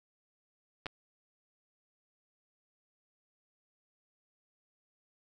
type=clicks; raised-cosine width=0.3 ms; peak=-22 dBFS; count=2; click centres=0.859 / 0.866 s; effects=none